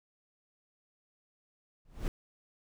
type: noise with exponential growth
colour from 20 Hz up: brown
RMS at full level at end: -27 dBFS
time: 1.85-2.08 s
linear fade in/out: 1 ms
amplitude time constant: 50 ms
effects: none